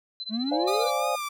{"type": "tone with tremolo", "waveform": "sine", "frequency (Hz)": 4050, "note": "B7", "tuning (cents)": 43, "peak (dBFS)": -30, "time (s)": [0.2, 0.92], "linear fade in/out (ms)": 0, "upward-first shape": "sine", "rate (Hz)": 15, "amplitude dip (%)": 95}
{"type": "exponential sweep", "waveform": "triangle", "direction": "up", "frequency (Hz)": [207.7, 520], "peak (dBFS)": -24, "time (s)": [0.29, 0.9], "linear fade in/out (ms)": 50}
{"type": "chord", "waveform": "sine", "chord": "D half-diminished seventh", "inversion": "third", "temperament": "equal", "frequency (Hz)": [523.3, 587.3, 698.5, 830.6], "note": ["C5", "D5", "F5", "Ab5"], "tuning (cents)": [0, 0, 0, 0], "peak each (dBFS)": -30, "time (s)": [0.51, 1.16], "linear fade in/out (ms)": 10}
{"type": "tone with vibrato", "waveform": "sawtooth", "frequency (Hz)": 1200, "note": "D6", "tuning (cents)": 37, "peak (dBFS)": -26, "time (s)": [0.67, 1.29], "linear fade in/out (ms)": 10, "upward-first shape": "sine", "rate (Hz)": 2.9, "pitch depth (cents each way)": 50}
{"effects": []}